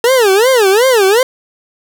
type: tone with vibrato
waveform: 40% pulse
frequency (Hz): 448.7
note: A4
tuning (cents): +34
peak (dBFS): -6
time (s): 0.04-1.23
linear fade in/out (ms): 2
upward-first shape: sine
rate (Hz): 2.7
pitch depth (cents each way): 290
effects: none